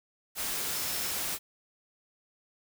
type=tone in noise; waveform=sine; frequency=5274 Hz; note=E8; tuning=in tune; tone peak=-42 dBFS; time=0.71-1.14 s; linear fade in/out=50 ms; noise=white; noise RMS=-33 dBFS; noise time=0.35-1.39 s; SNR=-12 dB; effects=none